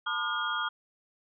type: tone cluster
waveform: sine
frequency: 891 / 1006 / 1213 / 1428 / 3263 Hz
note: A5 / B5 / D#6 / F6 / G#7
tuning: +22 / +32 / -44 / +38 / -31 cents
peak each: -39 / -40 / -33 / -32 / -36 dBFS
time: 0.06-0.69 s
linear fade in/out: 10 ms
effects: none